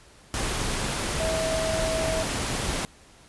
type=tone in noise; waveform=sine; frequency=644 Hz; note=E5; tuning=41 cents flat; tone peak=-26 dBFS; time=1.2-2.23 s; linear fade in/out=0 ms; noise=pink; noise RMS=-28 dBFS; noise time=0.34-2.85 s; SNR=-1 dB; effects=pink hiss -53 dBFS RMS until 3.28 s + resampled to 24000 Hz